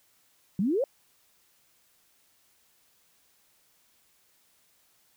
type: exponential sweep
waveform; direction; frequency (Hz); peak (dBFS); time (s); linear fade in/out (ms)
sine; up; 174.61 to 587; -23; 0.59-0.84; 2
effects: white hiss -66 dBFS RMS until 5.16 s